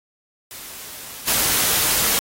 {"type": "noise with level steps", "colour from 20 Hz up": "white", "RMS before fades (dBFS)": [-36, -19], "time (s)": [0.51, 2.19], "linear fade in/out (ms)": 0, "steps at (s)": 1.27, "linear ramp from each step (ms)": 10, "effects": ["AAC 48 kbps"]}